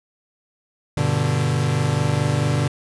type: chord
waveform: 40% pulse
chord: G major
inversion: none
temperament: equal with one note detuned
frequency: 98 / 121.98 / 146.83 Hz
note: G2 / B2 / D3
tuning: 0 / -21 / 0 cents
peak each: -25 / -21 / -20 dBFS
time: 0.97-2.68 s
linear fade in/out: 5 ms
effects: resampled to 24000 Hz